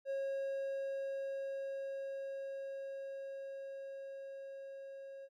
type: tone with level ramp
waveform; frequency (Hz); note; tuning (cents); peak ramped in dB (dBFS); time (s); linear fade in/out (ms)
triangle; 545; C#5; -29; -33 to -45; 0.05-5.29; 50
effects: none